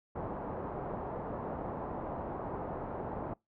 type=low-pass noise; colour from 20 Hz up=white; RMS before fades=-39 dBFS; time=0.15-3.34 s; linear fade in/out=10 ms; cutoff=910 Hz; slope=24 dB/octave; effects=noise-tail reverb RT60 0.2 s tail -25 dB re dry